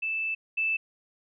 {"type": "tone pair in turn", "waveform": "sine", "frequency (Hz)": [2637, 2637], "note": ["E7", "E7"], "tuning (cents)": [0, 0], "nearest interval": "unison", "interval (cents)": 0, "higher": "neither", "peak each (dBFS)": [-27, -24], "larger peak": "second", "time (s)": [[0.02, 0.35], [0.57, 0.77]], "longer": "first", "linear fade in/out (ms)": 10, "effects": []}